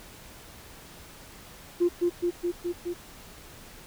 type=tone with echo; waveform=sine; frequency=349.2 Hz; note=F4; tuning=in tune; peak=-18 dBFS; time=1.8-1.89 s; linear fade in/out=20 ms; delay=210 ms; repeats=5; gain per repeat=-2 dB; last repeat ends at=2.94 s; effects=tanh soft clip ceiling -15 dBFS + pink hiss -48 dBFS RMS until 3.86 s